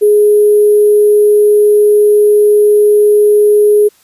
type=tone with sample-and-hold; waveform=sine; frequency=417.1 Hz; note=G#4; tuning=7 cents sharp; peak=-4 dBFS; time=0.01-3.89 s; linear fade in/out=20 ms; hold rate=11025 Hz; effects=white hiss -49 dBFS RMS until 4.03 s + resampled to 32000 Hz